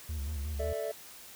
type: tone with vibrato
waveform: triangle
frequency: 73.42 Hz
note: D2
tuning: in tune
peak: -31 dBFS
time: 0.09-0.73 s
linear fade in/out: 5 ms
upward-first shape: square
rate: 5.5 Hz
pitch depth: 90 cents each way
type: chord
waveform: triangle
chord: A suspended fourth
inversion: none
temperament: equal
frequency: 440 / 587.3 / 659.3 Hz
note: A4 / D5 / E5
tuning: 0 / 0 / 0 cents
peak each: -35 dBFS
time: 0.59-0.92 s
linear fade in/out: 10 ms
effects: white hiss -50 dBFS RMS until 1.35 s